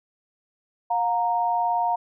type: tone pair together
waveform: sine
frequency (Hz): 712.8 / 930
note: F5 / A#5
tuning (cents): +35 / -4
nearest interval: perfect fourth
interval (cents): 461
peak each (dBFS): -23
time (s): 0.9-1.96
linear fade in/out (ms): 10
effects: none